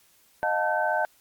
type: tone cluster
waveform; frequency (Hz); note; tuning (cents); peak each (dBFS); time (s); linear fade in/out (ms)
sine; 618 / 712 / 882 / 1533; D#5 / F5 / A5 / G6; -12 / +33 / +4 / -39; -28; 0.43-1.05; 0
effects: white hiss -61 dBFS RMS until 1.2 s + Opus 48 kbps